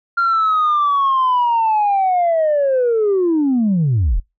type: linear sweep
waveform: sine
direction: down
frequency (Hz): 1393 to 31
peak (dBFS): -11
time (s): 0.17-4.2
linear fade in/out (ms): 10
effects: noise-tail reverb RT60 0.2 s tail -25 dB re dry + tanh soft clip ceiling -10 dBFS